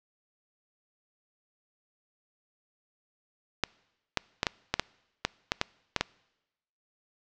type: clicks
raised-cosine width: 0.2 ms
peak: -7 dBFS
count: 11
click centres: 3.637 / 4.173 / 4.431 / 4.468 / 4.74 / 4.796 / 5.25 / 5.519 / 5.614 / 5.963 / 6.01 s
effects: noise-tail reverb RT60 1.0 s tail -25 dB re dry + low-pass 6000 Hz 12 dB/octave